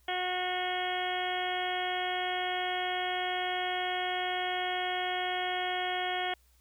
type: harmonic tone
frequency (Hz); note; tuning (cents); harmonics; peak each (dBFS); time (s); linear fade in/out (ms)
364.2; F#4; -27; 1 / 2 / 3 / 4 / 5 / 6 / 7 / 8 / 9; -39 / -33 / -45 / -41 / -39 / -39 / -48 / -42 / -39; 0.08-6.34; 5
effects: added 62 Hz sine -63 dBFS peak until 6.6 s + white hiss -69 dBFS RMS until 6.6 s